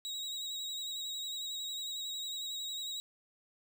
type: tone with vibrato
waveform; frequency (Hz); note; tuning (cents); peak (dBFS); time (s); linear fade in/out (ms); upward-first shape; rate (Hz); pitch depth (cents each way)
35% pulse; 3824; A#7; +43; -36; 0.05-3; 0; sine; 11; 32
effects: none